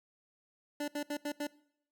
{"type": "tone bursts at uneven times", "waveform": "25% pulse", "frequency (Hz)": 292.9, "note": "D4", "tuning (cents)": -5, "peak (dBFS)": -30, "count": 5, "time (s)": [[0.8, 0.88], [0.95, 1.03], [1.1, 1.17], [1.25, 1.32], [1.4, 1.47]], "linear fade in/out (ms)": 5, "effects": ["noise-tail reverb RT60 0.7 s tail -22 dB re dry"]}